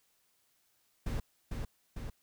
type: noise with echo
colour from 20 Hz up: brown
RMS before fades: -34 dBFS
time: 1.06-1.2 s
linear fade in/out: 5 ms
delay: 450 ms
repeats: 2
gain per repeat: -3 dB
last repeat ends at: 2.1 s
effects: white hiss -73 dBFS RMS until 2.22 s